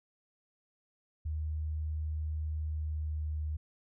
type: tone with pitch glide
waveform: sine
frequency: 77.3 to 76.5 Hz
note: D#2 to D#2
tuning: -11 to -29 cents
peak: -32 dBFS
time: 1.25-3.57 s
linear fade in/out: 10 ms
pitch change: -18 cents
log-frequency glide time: 2.61-3.37 s
effects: none